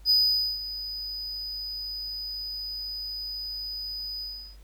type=tone with ADSR envelope; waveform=triangle; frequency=4978 Hz; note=D#8; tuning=in tune; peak=-16 dBFS; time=0.05-4.57 s; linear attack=52 ms; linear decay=480 ms; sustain=-15 dB; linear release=360 ms; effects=added 50 Hz sine -46 dBFS peak until 4.63 s + pink hiss -61 dBFS RMS until 4.63 s